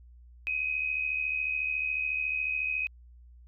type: tone pair together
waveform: sine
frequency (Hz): 2466 / 2540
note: D#7 / D#7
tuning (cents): -16 / +35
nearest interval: minor second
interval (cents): 51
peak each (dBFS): -34 / -29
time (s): 0.47-2.87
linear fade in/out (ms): 0
effects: added 60 Hz sine -50 dBFS peak until 3.47 s